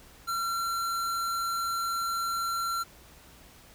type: tone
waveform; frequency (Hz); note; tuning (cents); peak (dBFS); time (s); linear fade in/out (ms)
square; 1364; F6; -41; -29; 0.27-2.84; 20
effects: added 60 Hz sine -61 dBFS peak until 3.74 s + pink hiss -54 dBFS RMS until 3.74 s